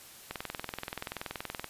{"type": "click train", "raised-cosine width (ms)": 0.3, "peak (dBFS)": -19, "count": 29, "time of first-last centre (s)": [0.31, 1.643], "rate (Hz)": 21, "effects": ["white hiss -51 dBFS RMS until 1.69 s", "resampled to 32000 Hz"]}